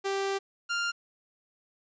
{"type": "tone pair in turn", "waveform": "sawtooth", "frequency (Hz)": [392, 1396.9], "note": ["G4", "F6"], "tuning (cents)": [0, 0], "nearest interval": "octave + minor seventh", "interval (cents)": 2200, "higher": "second", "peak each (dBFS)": [-24, -24], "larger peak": "neither", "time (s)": [[0.04, 0.39], [0.69, 0.92]], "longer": "first", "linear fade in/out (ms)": 20, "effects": ["resampled to 16000 Hz", "10-bit"]}